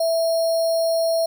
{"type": "tone with sample-and-hold", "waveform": "sine", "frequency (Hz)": 659.3, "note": "E5", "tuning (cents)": 0, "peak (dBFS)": -17, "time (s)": [0, 1.26], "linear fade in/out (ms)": 5, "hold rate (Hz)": 4900, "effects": []}